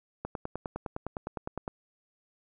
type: click train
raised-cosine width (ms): 1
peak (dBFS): -20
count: 15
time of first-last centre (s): 0.25-1.679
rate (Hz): 9.8
effects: none